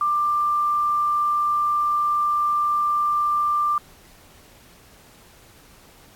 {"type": "tone with quantisation", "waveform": "sine", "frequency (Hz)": 1186, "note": "D6", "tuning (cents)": 17, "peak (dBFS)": -18, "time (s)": [0.01, 3.78], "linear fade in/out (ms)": 2, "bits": 8, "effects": ["pink hiss -51 dBFS RMS until 6.15 s", "AAC 64 kbps"]}